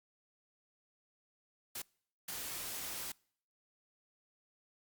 white noise bursts at uneven times, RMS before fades -42 dBFS, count 2, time 1.75-1.82 / 2.28-3.12 s, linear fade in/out 5 ms, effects noise-tail reverb RT60 0.6 s tail -26 dB re dry + Opus 48 kbps

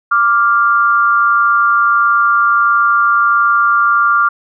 sine tone pair together, 1174.7 / 1396.2 Hz, D6 / F6, 0 / -1 cents, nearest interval minor third, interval 299 cents, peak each -11 dBFS, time 0.11-4.29 s, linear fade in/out 10 ms, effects none

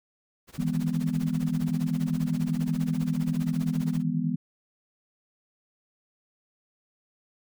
pink noise with tremolo, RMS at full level -42 dBFS, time 0.47-4.03 s, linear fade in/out 50 ms, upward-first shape sine, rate 15 Hz, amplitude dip 95%
sine chord, E major seventh, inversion third, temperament just, 154.51 / 164.81 / 206 / 247.2 Hz, D#3 / E3 / G#3 / B3, -12 / 0 / -14 / +2 cents, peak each -33 / -28 / -32 / -29 dBFS, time 0.58-4.36 s, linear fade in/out 10 ms
effects none

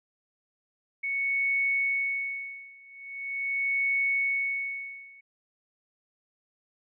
sine tone with tremolo, 2217 Hz, C#7, in tune, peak -23 dBFS, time 1.03-5.21 s, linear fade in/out 10 ms, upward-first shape sine, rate 0.42 Hz, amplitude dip 95%, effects none

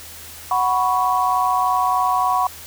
sine chord, F# suspended fourth, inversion none, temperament just, 740 / 986.7 / 1110 Hz, F#5 / B5 / C#6, 0 / -2 / +2 cents, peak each -20 dBFS, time 0.51-2.47 s, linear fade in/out 2 ms, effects added 80 Hz sine -46 dBFS peak until 2.66 s + white hiss -38 dBFS RMS until 2.66 s

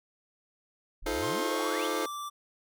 triangle exponential sweep, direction up, 30.22 to 3685 Hz, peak -37 dBFS, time 1.02-1.88 s, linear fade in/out 10 ms
sawtooth chord, F dominant seventh, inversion third, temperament just, 314.3 / 349.2 / 436.5 / 523.8 Hz, Eb4 / F4 / A4 / C5, +18 / 0 / -14 / +2 cents, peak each -31 / -32 / -30 / -31 dBFS, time 1.06-2.06 s, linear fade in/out 5 ms
square tone with pitch glide, 1061 to 1170.5 Hz, C6 to D6, +24 to -6 cents, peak -36 dBFS, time 1.22-2.3 s, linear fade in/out 20 ms, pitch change +170 cents, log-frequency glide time 1.37-1.88 s
effects none

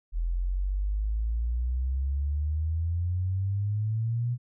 sine exponential sweep, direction up, 41.2 to 123.3 Hz, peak -25 dBFS, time 0.12-4.38 s, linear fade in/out 50 ms, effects none

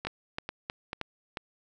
two click trains, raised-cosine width 0.3 ms, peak -18 / -16 dBFS, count 4 / 4, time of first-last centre 0.05-1.372 / 0.07-1.013 s, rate 2.27 / 3.18 Hz, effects none

